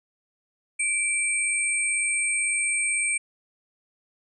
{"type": "tone pair together", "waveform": "sine", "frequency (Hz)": [2335, 8501], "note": ["D7", "C9"], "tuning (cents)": [-11, 26], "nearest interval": "octave + minor seventh", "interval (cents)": 2237, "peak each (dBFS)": -25, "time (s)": [0.79, 3.18], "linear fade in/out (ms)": 10, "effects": []}